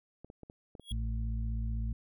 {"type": "clicks", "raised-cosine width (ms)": 2, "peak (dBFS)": -34, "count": 6, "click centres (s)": [0.246, 0.301, 0.433, 0.499, 0.752, 0.797]}
{"type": "tone with exponential growth", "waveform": "square", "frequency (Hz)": 3322, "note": "G#7", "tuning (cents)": 0, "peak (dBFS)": -37, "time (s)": [0.8, 0.92], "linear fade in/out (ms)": 2, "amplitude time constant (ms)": 26}
{"type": "harmonic tone", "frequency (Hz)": 55.9, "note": "A1", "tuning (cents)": 28, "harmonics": [1, 2, 4], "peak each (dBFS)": [-32, -38, -44], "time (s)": [0.91, 1.93], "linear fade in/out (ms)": 5}
{"effects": []}